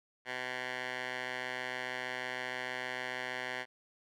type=tone with band-pass filter; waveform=10% pulse; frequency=126.4 Hz; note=B2; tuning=41 cents sharp; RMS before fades=-39 dBFS; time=0.25-3.66 s; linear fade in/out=50 ms; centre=1900 Hz; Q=1.5; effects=none